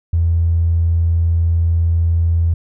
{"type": "tone with tanh clipping", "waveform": "triangle", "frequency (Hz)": 83.6, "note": "E2", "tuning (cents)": 25, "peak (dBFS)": -11, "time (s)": [0.13, 2.54], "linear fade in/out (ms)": 5, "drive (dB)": 2, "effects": []}